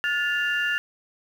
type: tone cluster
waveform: sine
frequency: 1431 / 1744 / 2789 Hz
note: F6 / A6 / F7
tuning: +42 / -16 / -3 cents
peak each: -26 / -24 / -28 dBFS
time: 0.04-0.78 s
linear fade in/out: 0 ms
effects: tanh soft clip ceiling -15 dBFS + 8-bit